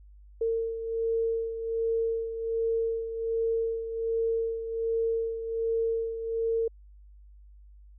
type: beating tone pair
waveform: sine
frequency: 454.6 / 455.9 Hz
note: A#4 / A#4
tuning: -43 / -39 cents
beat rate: 1.3 Hz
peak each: -27 / -34 dBFS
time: 0.41-6.68 s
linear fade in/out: 5 ms
effects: added 50 Hz sine -49 dBFS peak until 7.98 s